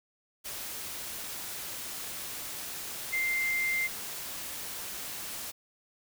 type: tone in noise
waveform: sine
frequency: 2093 Hz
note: C7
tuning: in tune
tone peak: -27 dBFS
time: 3.12-3.88 s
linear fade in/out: 20 ms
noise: white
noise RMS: -39 dBFS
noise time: 0.44-5.52 s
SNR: +9 dB
effects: none